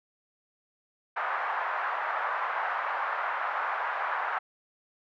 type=band-pass noise; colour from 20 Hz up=white; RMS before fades=-31 dBFS; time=1.16-4.39 s; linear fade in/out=10 ms; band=730 to 1500 Hz; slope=24 dB/octave; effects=none